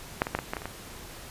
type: clicks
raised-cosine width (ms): 0.5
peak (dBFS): -7 / -16 / -10 / -14 / -14 / -17 / -25 / -18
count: 8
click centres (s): 0.219 / 0.269 / 0.35 / 0.389 / 0.535 / 0.568 / 0.619 / 0.656
effects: pink hiss -44 dBFS RMS until 1.3 s + resampled to 32000 Hz